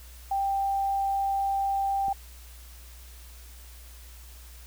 sine tone, 787 Hz, G5, 7 cents sharp, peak -24 dBFS, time 0.31-2.13 s, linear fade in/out 5 ms
click, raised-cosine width 3 ms, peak -30 dBFS, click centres 2.083 s
effects added 60 Hz sine -45 dBFS peak until 4.66 s + white hiss -52 dBFS RMS until 4.66 s

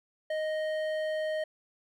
sine tone with hard clipping, 622.3 Hz, D#5, in tune, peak -31 dBFS, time 0.3-1.44 s, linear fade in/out 5 ms, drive 10 dB, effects none

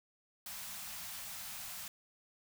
white band-stop noise, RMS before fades -45 dBFS, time 0.46-1.88 s, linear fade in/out 2 ms, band 230 to 610 Hz, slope 48 dB/octave, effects none

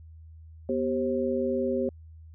sine tone cluster, 244.5 / 389.6 / 533 Hz, B3 / G4 / C5, -17 / -11 / +32 cents, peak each -29 dBFS, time 0.69-1.89 s, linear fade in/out 2 ms, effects added 80 Hz sine -45 dBFS peak until 2.34 s

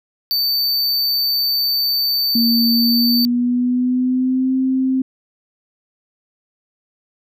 square tone, 4568 Hz, D8, 49 cents flat, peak -16 dBFS, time 0.31-3.25 s, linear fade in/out 0 ms
sine tone with pitch glide, 233.1 to 261.6 Hz, A#3 to C4, 0 to 0 cents, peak -14 dBFS, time 2.35-5.02 s, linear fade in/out 5 ms, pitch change +200 cents, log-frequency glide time 2.7-4.55 s
effects none

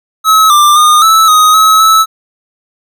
square tone with pitch steps, 1288 / 1186 / 1222 / 1309 / 1252 / 1285 / 1305 Hz, E6 / D6 / D#6 / E6 / D#6 / E6 / E6, -41 / +17 / -32 / -13 / +10 / -45 / -18 cents, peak -4 dBFS, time 0.24-2.06 s, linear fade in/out 50 ms, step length 260 ms, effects none

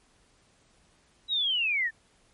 sine linear sweep, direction down, 3916 to 1740 Hz, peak -24 dBFS, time 1.28-1.91 s, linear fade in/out 50 ms, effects pink hiss -64 dBFS RMS until 2.33 s + MP3 48 kbps

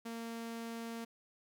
sawtooth tone, 230 Hz, A#3, 23 cents flat, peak -37 dBFS, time 0.05-1.05 s, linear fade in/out 10 ms, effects none

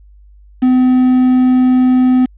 triangle tone with quantisation, 254.4 Hz, C4, 48 cents flat, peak -5 dBFS, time 0.62-2.26 s, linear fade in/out 10 ms, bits 5, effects added 50 Hz sine -39 dBFS peak until 2.37 s + resampled to 8000 Hz

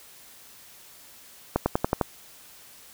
accelerating click train, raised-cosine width 1 ms, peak -7 dBFS, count 6, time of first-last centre 1.56-2.012 s, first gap 100 ms, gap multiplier 0.95, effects white hiss -50 dBFS RMS until 2.93 s

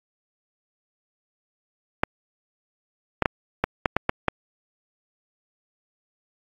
clicks, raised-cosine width 0.5 ms, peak -4 dBFS, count 8, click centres 2.035 / 3.223 / 3.258 / 3.64 / 3.858 / 3.966 / 4.094 / 4.283 s, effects AAC 32 kbps

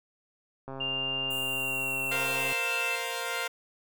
click train, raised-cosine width 1 ms, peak -26 dBFS, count 248, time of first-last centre 0.68-2.523 s, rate 134 Hz
sine tone with pitch glide, 2798 to 2664 Hz, F7 to E7, +3 to +18 cents, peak -29 dBFS, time 0.8-2.96 s, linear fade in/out 10 ms, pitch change -85 cents, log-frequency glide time 1.41-2.53 s
pink high-pass noise, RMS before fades -42 dBFS, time 1.3-2.54 s, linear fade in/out 10 ms, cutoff 7200 Hz, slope 96 dB/octave
10% pulse chord, Bb suspended second, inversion none, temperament equal, 466.2 / 523.3 / 698.5 Hz, Bb4 / C5 / F5, 0 / 0 / 0 cents, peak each -27 dBFS, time 2.11-3.48 s, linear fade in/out 10 ms
effects none

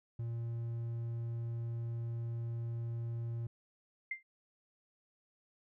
triangle tone, 116.54 Hz, A#2, in tune, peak -34 dBFS, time 0.19-3.47 s, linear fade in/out 5 ms
sine tone with exponential decay, 2093 Hz, C7, in tune, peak -32 dBFS, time 4.11-4.23 s, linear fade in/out 5 ms, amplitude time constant 25 ms
effects none

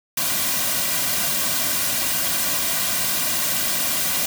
white noise with comb filter, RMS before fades -22 dBFS, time 0.17-4.26 s, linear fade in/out 5 ms, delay 2.3 ms, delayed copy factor -0.65, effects none

